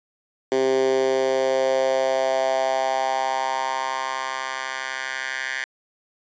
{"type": "tone with high-pass filter sweep", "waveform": "10% pulse", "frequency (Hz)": 132.1, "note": "C3", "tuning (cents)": 17, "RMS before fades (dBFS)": -23, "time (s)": [0.52, 5.64], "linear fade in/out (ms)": 0, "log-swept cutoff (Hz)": [360, 1700], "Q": 3.9, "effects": ["resampled to 16000 Hz"]}